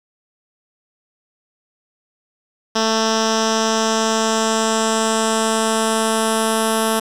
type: tone with low-pass filter sweep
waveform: 10% pulse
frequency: 222.1 Hz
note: A3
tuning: 16 cents sharp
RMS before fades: -18 dBFS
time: 2.75-7 s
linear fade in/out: 10 ms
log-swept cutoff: 5400 to 11000 Hz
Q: 3.1
effects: 7-bit